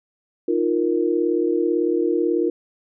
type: chord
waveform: sine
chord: Eb suspended second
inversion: none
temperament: equal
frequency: 311.1 / 349.2 / 466.2 Hz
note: Eb4 / F4 / Bb4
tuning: 0 / 0 / 0 cents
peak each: -23 / -20 / -23 dBFS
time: 0.48-2.5 s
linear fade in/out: 5 ms
effects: none